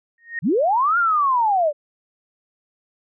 sine tone with exponential growth, 1857 Hz, A#6, 7 cents flat, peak -20 dBFS, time 0.18-0.39 s, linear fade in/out 2 ms, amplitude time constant 44 ms
sine linear two-way sweep, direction up then down, 120 to 1432 to 562 Hz, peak -15 dBFS, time 0.42-1.73 s, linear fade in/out 50 ms, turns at 0.98 s
effects none

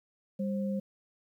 sine tone pair together, 198.3 / 529.4 Hz, G3 / C5, +20 / +20 cents, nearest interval octave + perfect fourth, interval 1700 cents, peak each -30 / -37 dBFS, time 0.39-0.8 s, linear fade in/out 10 ms, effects 11-bit

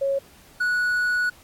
sine / triangle tone pair in turn, 550 / 1468.3 Hz, C#5 / F#6, -14 / -14 cents, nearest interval octave + perfect fourth, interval 1700 cents, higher second, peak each -20 / -18 dBFS, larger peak second, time 0.01-0.19 / 0.6-1.3 s, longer second, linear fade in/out 10 ms, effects pink hiss -52 dBFS RMS until 1.43 s + AAC 64 kbps

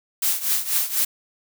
blue noise with tremolo, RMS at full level -19 dBFS, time 0.22-1.05 s, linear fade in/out 5 ms, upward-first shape triangle, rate 4.1 Hz, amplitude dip 85%, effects none

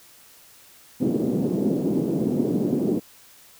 white band-pass noise, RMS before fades -23 dBFS, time 1-3 s, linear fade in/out 20 ms, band 160 to 370 Hz, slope 24 dB/octave, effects white hiss -51 dBFS RMS until 3.59 s

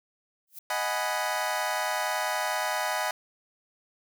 violet noise with exponential growth, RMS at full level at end -37 dBFS, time 0.47-0.59 s, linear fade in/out 5 ms, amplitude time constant 24 ms
25% pulse chord, G# minor seventh, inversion second, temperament equal, 622.3 / 740 / 830.6 / 987.8 Hz, D#5 / F#5 / G#5 / B5, 0 / 0 / 0 / 0 cents, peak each -29 dBFS, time 0.7-3.11 s, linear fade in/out 2 ms
effects none

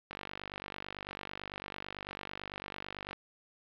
click train, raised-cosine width 0.3 ms, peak -23 dBFS, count 149, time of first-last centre 0.11-3.13 s, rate 49 Hz, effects low-pass 4000 Hz 12 dB/octave + 10-bit

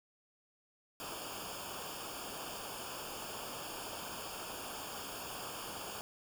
pink noise with comb filter, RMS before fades -44 dBFS, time 1-6.01 s, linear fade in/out 0 ms, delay 0.5 ms, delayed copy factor -0.85, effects none

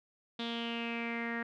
sawtooth tone with low-pass filter sweep, 233.1 Hz, A#3, in tune, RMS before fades -37 dBFS, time 0.39-1.43 s, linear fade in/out 5 ms, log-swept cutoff 3600 to 1800 Hz, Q 6.7, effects none

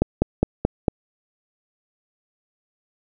slowing click train, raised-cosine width 2 ms, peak -3 dBFS, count 5, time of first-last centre 0.02-0.882 s, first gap 200 ms, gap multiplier 1.05, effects none

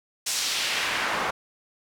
pink noise with band-pass filter sweep, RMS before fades -27 dBFS, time 0.26-1.31 s, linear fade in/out 10 ms, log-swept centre 6800 to 1000 Hz, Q 1.1, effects none

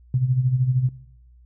sine tone with tremolo, 127.9 Hz, C3, 39 cents flat, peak -15 dBFS, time 0.14-0.89 s, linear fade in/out 2 ms, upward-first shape sine, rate 13 Hz, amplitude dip 70%, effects noise-tail reverb RT60 0.8 s tail -17 dB re dry + added 60 Hz sine -48 dBFS peak until 1.45 s

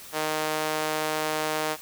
sawtooth tone with high-pass filter, 154.9 Hz, D#3, 7 cents flat, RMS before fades -28 dBFS, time 0.12-1.77 s, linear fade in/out 50 ms, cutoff 550 Hz, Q 1, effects white hiss -44 dBFS RMS until 1.81 s

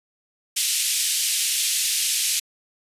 white band-pass noise, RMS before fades -23 dBFS, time 0.56-2.4 s, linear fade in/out 10 ms, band 2500 to 11000 Hz, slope 24 dB/octave, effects resampled to 32000 Hz

